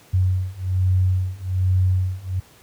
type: beating tone pair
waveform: sine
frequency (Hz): 92 / 93.2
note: F#2 / F#2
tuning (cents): -9 / +13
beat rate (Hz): 1.2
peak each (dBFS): -20 / -19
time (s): 0.13-2.4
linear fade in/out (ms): 10
effects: pink hiss -51 dBFS RMS until 2.62 s + high-pass 60 Hz 12 dB/octave